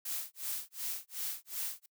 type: noise with tremolo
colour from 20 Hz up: blue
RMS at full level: -36 dBFS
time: 0.05-1.86 s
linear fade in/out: 5 ms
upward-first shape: sine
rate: 2.7 Hz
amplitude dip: 100%
effects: noise-tail reverb RT60 0.1 s tail -26 dB re dry